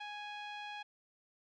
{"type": "tone with low-pass filter", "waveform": "sawtooth", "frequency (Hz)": 830.6, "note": "G#5", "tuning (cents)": 0, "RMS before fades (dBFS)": -45, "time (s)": [0, 0.83], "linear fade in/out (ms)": 10, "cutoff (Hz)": 3100, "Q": 2.3, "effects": []}